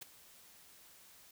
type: noise with ADSR envelope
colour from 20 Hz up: white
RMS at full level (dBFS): -43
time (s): 0.01-1.31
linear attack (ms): 12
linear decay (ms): 11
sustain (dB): -17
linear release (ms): 4
effects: none